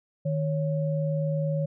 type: tone pair together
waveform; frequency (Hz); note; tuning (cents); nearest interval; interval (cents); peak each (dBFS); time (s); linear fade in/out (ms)
sine; 154.68 / 554.4; D#3 / C#5; -10 / 0; octave + minor seventh; 2210; -25 / -30; 0.25-1.66; 10
effects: none